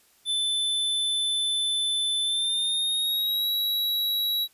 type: tone with pitch glide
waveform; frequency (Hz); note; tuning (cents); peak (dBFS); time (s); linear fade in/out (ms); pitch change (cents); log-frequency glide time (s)
square; 3520 to 3883; A7 to B7; 0 to -30; -24; 0.25-4.48; 50; +170; 2.23-3.49
effects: white hiss -61 dBFS RMS until 4.53 s + resampled to 32000 Hz